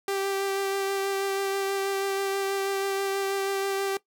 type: tone with vibrato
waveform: sawtooth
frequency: 392 Hz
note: G4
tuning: in tune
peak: -22 dBFS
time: 0.08-3.97 s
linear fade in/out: 2 ms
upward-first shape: sine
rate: 6.2 Hz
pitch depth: 13 cents each way
effects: noise-tail reverb RT60 0.1 s tail -18 dB re dry